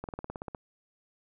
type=slowing click train; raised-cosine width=1 ms; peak=-23 dBFS; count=10; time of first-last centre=0.04-0.548 s; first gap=48 ms; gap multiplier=1.04; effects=none